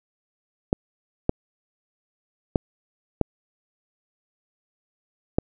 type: clicks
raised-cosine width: 2 ms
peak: -5 dBFS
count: 5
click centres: 0.729 / 1.294 / 2.558 / 3.213 / 5.385 s
effects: none